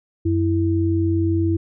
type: tone pair together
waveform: sine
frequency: 92.5 / 329.6 Hz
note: F#2 / E4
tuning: 0 / 0 cents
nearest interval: octave + minor seventh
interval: 2200 cents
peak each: -19 dBFS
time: 0.25-1.57 s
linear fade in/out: 10 ms
effects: none